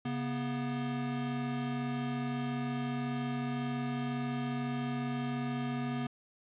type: tone pair together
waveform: square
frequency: 137.57 / 243.2 Hz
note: C#3 / B3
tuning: -13 / -26 cents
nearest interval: minor seventh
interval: 987 cents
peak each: -38 / -35 dBFS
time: 0.05-6.07 s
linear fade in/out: 5 ms
effects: resampled to 8000 Hz + 11-bit